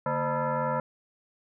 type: tone with frequency modulation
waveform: sine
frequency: 230 Hz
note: A#3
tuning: 23 cents flat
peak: -25 dBFS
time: 0.06-0.8 s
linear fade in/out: 2 ms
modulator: 375 Hz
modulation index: 3
effects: none